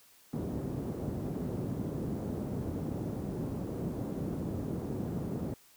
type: band-pass noise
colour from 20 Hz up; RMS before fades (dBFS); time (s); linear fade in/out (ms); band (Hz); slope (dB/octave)
pink; -36; 0.33-5.54; 2; 120 to 340; 12
effects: white hiss -61 dBFS RMS until 5.76 s